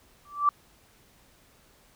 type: tone with exponential growth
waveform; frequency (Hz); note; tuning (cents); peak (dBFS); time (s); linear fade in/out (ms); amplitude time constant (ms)
sine; 1165; D6; -14; -15; 0.25-0.49; 2; 51
effects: pink hiss -60 dBFS RMS until 1.95 s